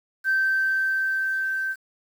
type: tone with level ramp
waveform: sine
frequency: 1554 Hz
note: G6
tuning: 16 cents flat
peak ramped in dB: -17 to -24 dBFS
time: 0.24-1.76 s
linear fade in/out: 50 ms
effects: tanh soft clip ceiling -15 dBFS + 8-bit